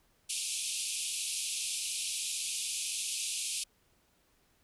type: band-pass noise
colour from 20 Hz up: white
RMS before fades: -36 dBFS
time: 0.29-3.64 s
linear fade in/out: 10 ms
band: 2400 to 11000 Hz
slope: 96 dB/octave
effects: pink hiss -70 dBFS RMS until 4.63 s